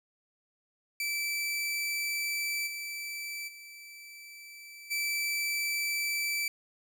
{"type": "tone with level steps", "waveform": "sawtooth", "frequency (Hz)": 2322, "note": "D7", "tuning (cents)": -20, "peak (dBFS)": [-27, -33, -43, -26], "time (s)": [1, 6.48], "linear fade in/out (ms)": 2, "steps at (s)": [2.66, 3.47, 4.9], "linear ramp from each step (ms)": 20, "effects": []}